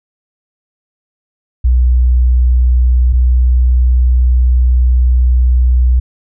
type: tone pair in turn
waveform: sine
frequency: 61.74 / 61.99 Hz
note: B1 / B1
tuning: 0 / +7 cents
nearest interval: unison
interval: 7 cents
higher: second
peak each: -6 dBFS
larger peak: neither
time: 1.64-3.13 / 3.13-6 s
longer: second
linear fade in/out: 10 ms
effects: none